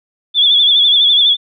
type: tone with vibrato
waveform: sine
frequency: 3439 Hz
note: A7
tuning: 40 cents flat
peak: -7 dBFS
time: 0.34-1.37 s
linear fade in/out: 50 ms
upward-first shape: sine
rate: 12 Hz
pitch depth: 65 cents each way
effects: none